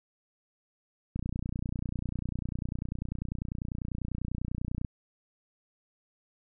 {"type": "click train", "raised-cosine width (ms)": 5, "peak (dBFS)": -21, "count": 112, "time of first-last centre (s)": [1.16, 4.848], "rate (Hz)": 30.1, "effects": []}